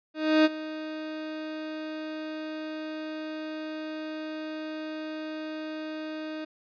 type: tone with ADSR envelope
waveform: 30% pulse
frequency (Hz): 311.1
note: D#4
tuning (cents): 0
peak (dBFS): -14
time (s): 0.14-6.45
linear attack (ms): 310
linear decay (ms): 31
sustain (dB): -17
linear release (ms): 9
effects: resampled to 11025 Hz